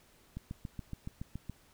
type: click train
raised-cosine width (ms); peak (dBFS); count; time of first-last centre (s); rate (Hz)
5; -27; 9; 0.37-1.497; 7.1
effects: pink hiss -64 dBFS RMS until 1.73 s